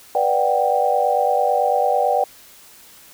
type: chord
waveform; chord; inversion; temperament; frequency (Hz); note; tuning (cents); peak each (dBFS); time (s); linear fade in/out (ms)
sine; G major seventh; first; just; 490 / 588 / 735 / 784; B4 / D5 / F#5 / G5; -14 / +2 / -12 / 0; -22 / -21 / -21 / -19; 0.15-2.24; 2
effects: white hiss -46 dBFS RMS until 3.13 s